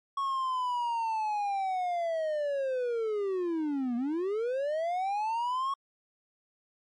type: linear two-way sweep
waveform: triangle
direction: down then up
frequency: 1108.7 to 232.6 to 1108.7 Hz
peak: -26 dBFS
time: 0.17-5.74 s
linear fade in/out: 5 ms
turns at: 3.96 s
effects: MP3 48 kbps